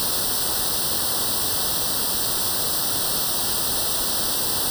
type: noise with comb filter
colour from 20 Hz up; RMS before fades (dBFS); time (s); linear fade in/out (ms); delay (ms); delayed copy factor
white; -23; 0-4.7; 0; 0.22; +0.95
effects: none